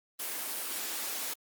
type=high-pass noise; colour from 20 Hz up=white; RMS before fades=-36 dBFS; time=0.19-1.34 s; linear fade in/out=10 ms; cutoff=240 Hz; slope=24 dB/octave; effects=Opus 24 kbps